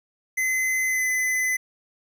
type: tone with pitch glide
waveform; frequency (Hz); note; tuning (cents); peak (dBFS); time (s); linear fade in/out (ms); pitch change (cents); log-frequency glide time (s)
square; 2044 to 2022; C7 to B6; -41 to +40; -22; 0.37-1.57; 10; -19; 0.87-1.05
effects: none